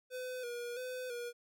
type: tone with vibrato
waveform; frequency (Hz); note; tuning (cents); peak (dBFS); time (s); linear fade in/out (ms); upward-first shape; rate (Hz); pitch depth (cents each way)
square; 492.5; B4; -5; -40; 0.1-1.33; 50; square; 1.5; 47
effects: none